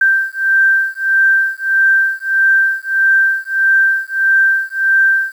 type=beating tone pair; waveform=sine; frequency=1568 / 1569.6 Hz; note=G6 / G6; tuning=0 / +2 cents; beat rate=1.6 Hz; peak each=-13 dBFS; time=0.01-5.33 s; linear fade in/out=5 ms; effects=7-bit